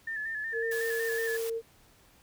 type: tone with vibrato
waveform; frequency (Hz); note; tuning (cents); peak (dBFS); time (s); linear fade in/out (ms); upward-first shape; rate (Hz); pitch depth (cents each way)
sine; 1760; A6; 0; -32; 0.07-1.37; 5; square; 5.4; 42
type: tone with pitch glide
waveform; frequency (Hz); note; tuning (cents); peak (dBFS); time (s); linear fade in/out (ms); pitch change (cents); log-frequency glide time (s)
sine; 458.5 to 455.6; A#4 to A#4; -29 to -40; -30; 0.52-1.62; 50; -11; 0.93-1.37
type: high-pass noise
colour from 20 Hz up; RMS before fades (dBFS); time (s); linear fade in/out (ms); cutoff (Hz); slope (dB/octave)
white; -42; 0.71-1.5; 5; 550; 24
effects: pink hiss -61 dBFS RMS until 2.22 s

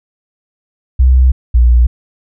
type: tone pair in turn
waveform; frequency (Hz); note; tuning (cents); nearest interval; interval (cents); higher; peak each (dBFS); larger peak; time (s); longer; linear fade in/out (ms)
sine; 64 / 59.97; C2 / A#1; -38 / +50; minor second; 112; first; -4; neither; 0.99-1.32 / 1.54-1.87; neither; 10
effects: none

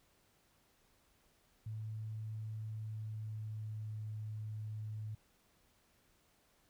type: tone with pitch glide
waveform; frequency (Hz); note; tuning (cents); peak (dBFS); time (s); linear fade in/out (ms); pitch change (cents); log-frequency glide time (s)
sine; 109.2 to 107.76; A2 to A2; -13 to -36; -40; 1.66-5.15; 5; -23; 2.57-4.08
effects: pink hiss -72 dBFS RMS until 6.69 s

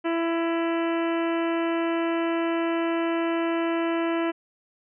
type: harmonic tone with a mistuned harmonic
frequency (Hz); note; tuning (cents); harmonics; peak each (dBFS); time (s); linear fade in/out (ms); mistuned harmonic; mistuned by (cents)
333.4; E4; +20; 1 / 2 / 3 / 4 / 5 / 6 / 7 / 8 / 9; -24 / -30 / -34 / -36 / -38 / -40 / -41 / -42 / -43; 0.04-4.32; 20; 6; -19
effects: none

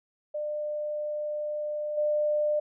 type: tone with level steps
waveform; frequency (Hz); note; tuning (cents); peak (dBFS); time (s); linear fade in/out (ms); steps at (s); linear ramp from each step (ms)
sine; 599; D5; +34; -29 / -23; 0.34-2.6; 10; 1.97; 10
effects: none

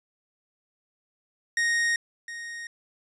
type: tone with echo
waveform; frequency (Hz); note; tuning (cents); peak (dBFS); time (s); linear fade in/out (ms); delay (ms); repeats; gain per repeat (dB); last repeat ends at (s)
45% pulse; 1864.7; A#6; 0; -22; 1.57-1.96; 2; 710; 1; -13; 2.67
effects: resampled to 22050 Hz

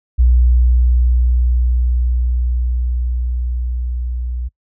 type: tone with level ramp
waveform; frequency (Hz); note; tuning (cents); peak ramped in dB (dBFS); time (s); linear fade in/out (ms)
sine; 61; B1; -21; -7 to -19; 0.18-4.49; 20
effects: noise-tail reverb RT60 0.1 s tail -25 dB re dry

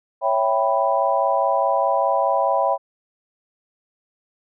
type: chord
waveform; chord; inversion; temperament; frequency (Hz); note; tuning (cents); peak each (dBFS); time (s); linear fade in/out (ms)
sine; C# half-diminished seventh; none; equal; 554.4 / 659.3 / 784 / 987.8; C#5 / E5 / G5 / B5; 0 / 0 / 0 / 0; -22; 0.21-2.78; 50
effects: none

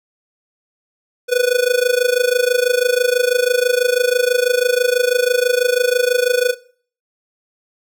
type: tone with amplitude modulation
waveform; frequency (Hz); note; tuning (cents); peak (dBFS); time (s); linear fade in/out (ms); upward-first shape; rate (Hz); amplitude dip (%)
square; 493.9; B4; 0; -10; 1.28-6.55; 50; sine; 26.1; 85
effects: noise-tail reverb RT60 0.5 s tail -21 dB re dry

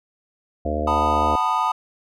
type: harmonic tone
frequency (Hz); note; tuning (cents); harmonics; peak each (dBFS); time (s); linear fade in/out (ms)
75.5; D2; +48; 1 / 3 / 4 / 5 / 6 / 7 / 8 / 9; -26 / -31 / -30 / -35 / -32 / -29 / -33 / -27; 0.65-1.36; 5
type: chord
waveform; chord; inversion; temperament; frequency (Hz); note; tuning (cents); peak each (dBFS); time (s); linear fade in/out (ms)
triangle; B dominant seventh; second; just; 740.8 / 889 / 987.8 / 1234.7; F#5 / A5 / B5 / D#6; +2 / +18 / 0 / -14; -26 / -21 / -22 / -21; 0.87-1.72; 5
effects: none

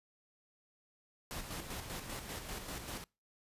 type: noise with tremolo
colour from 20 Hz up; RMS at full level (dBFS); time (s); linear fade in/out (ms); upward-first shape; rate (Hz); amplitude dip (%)
pink; -42; 1.31-3.04; 0; square; 5.1; 45
effects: noise-tail reverb RT60 0.3 s tail -26 dB re dry + resampled to 32000 Hz

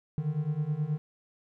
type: beating tone pair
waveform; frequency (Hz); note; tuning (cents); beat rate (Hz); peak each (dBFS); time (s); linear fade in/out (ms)
triangle; 145.6 / 155; D3 / D#3; -15 / -6; 9.4; -30 / -28; 0.18-0.98; 0
effects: none

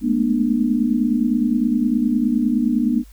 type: tone cluster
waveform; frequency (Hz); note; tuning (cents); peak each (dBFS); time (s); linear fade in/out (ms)
sine; 213.2 / 223 / 242.9 / 299.5; G#3 / A3 / B3 / D4; +46 / +23 / -29 / +34; -22 / -26 / -18 / -22; 0.01-3.04; 50
effects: added 50 Hz sine -41 dBFS peak until 3.12 s + white hiss -54 dBFS RMS until 3.12 s

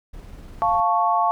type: noise with tremolo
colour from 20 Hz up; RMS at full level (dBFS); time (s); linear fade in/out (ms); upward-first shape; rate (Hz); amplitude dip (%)
brown; -38; 0.13-0.81; 10; sine; 20; 25
type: chord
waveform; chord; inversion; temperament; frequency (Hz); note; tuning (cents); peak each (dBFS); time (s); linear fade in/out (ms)
sine; F augmented; none; equal; 698.5 / 880 / 1108.7; F5 / A5 / C#6; 0 / 0 / 0; -21; 0.62-1.31; 0
effects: none

